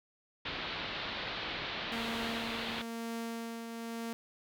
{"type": "low-pass noise", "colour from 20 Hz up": "white", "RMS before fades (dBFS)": -39, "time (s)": [0.45, 2.82], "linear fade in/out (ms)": 5, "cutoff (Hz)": 4100, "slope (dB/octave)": 48}
{"type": "tone with tremolo", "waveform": "sawtooth", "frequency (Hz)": 230, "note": "A#3", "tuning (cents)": -23, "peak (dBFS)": -32, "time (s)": [1.92, 4.13], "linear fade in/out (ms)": 0, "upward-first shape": "triangle", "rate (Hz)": 1, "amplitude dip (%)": 45}
{"effects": []}